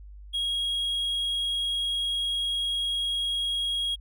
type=tone; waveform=triangle; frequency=3290 Hz; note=G#7; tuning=17 cents flat; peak=-24 dBFS; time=0.33-3.96 s; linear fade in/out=20 ms; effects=added 50 Hz sine -42 dBFS peak until 4 s